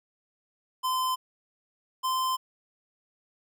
square tone pair in turn, 1028 / 1035.7 Hz, C6 / C6, -31 / -18 cents, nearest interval unison, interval 13 cents, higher second, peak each -26 dBFS, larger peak neither, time 0.83-1.16 / 2.03-2.37 s, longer second, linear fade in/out 20 ms, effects none

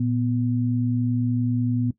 sine tone pair together, 116.54 / 246.9 Hz, A#2 / B3, 0 / 0 cents, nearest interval octave + minor second, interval 1300 cents, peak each -23 dBFS, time 0-1.91 s, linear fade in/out 5 ms, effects noise-tail reverb RT60 0.1 s tail -17 dB re dry

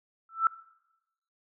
sine tone with exponential growth, 1328 Hz, E6, 12 cents sharp, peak -16 dBFS, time 0.29-0.47 s, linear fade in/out 2 ms, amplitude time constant 37 ms, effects noise-tail reverb RT60 0.9 s tail -20 dB re dry

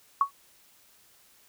sine tone with exponential decay, 1115 Hz, C#6, 10 cents sharp, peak -15 dBFS, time 0.21-0.31 s, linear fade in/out 2 ms, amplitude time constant 20 ms, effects white hiss -60 dBFS RMS until 1.48 s

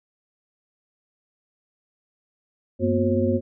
sine tone cluster, 96.4 / 231.8 / 249.6 / 362.5 / 538 Hz, G2 / A#3 / B3 / F#4 / C5, -28 / -10 / +19 / -35 / +48 cents, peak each -25 dBFS, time 2.79-3.41 s, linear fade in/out 50 ms, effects none

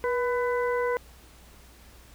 harmonic tone with a mistuned harmonic, 500 Hz, B4, 21 cents sharp, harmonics 1 / 2 / 3 / 4, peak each -25 / -31 / -35 / -37 dBFS, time 0.04-0.97 s, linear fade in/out 0 ms, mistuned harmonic 1, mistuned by -52 cents, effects added 60 Hz sine -52 dBFS peak until 2.14 s + pink hiss -54 dBFS RMS until 2.14 s

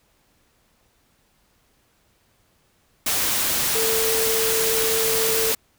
sine tone in noise, 447.6 Hz, A4, 30 cents sharp, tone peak -23 dBFS, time 3.75-5.52 s, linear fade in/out 5 ms, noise white, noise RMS -22 dBFS, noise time 3.06-5.55 s, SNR -4 dB, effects pink hiss -63 dBFS RMS until 5.78 s

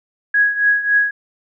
sine tone with tremolo, 1661.2 Hz, G#6, in tune, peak -9 dBFS, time 0.34-1.11 s, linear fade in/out 5 ms, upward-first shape triangle, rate 3.6 Hz, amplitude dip 80%, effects none

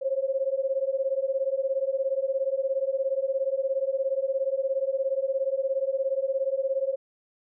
sine beating tone pair, 529 / 546 Hz, C5 / C#5, +19 / -26 cents, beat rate 17 Hz, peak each -27 dBFS, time 0.01-6.96 s, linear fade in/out 20 ms, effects none

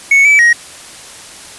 triangle tone with pitch steps, 2213 / 2301 / 1885 Hz, C#7 / D7 / A#6, -3 / -36 / +19 cents, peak -3 dBFS, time 0.11-0.53 s, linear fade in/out 5 ms, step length 140 ms, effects white hiss -33 dBFS RMS until 1.58 s + resampled to 24000 Hz

